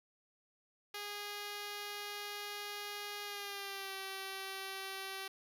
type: tone with pitch glide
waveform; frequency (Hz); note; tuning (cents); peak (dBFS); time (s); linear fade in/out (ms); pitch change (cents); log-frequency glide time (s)
5% pulse; 411.4 to 386.1; G#4 to G4; -16 to -26; -30; 0.94-5.28; 5; -110; 3.24-3.94
effects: none